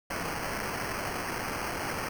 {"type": "noise with sample-and-hold", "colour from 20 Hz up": "white", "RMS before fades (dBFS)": -34, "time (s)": [0.1, 2.09], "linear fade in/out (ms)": 5, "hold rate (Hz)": 3675, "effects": []}